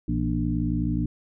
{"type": "harmonic tone with a mistuned harmonic", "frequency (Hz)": 59.4, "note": "A#1", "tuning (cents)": 33, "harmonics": [1, 2, 3, 4, 5], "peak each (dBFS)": [-29, -29, -29, -29, -29], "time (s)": [0.08, 1.06], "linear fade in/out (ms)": 5, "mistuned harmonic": 3, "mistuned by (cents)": -78, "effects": []}